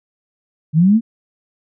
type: linear sweep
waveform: sine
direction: up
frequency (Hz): 146.83 to 236.1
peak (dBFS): -8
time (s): 0.73-1.01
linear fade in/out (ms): 50
effects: none